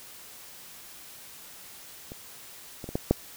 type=clicks; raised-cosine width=2 ms; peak=-26 / -24 / -23 / -13 / -6 dBFS; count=5; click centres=2.119 / 2.842 / 2.89 / 2.955 / 3.11 s; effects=white hiss -47 dBFS RMS until 3.36 s